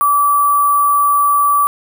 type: tone with sample-and-hold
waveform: sine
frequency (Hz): 1154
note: D6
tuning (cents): -31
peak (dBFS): -9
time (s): 0.01-1.67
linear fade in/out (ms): 0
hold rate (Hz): 11025
effects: none